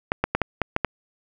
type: clicks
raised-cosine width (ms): 0.5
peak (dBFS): -5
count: 7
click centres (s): 0.119 / 0.24 / 0.35 / 0.417 / 0.617 / 0.764 / 0.847
effects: none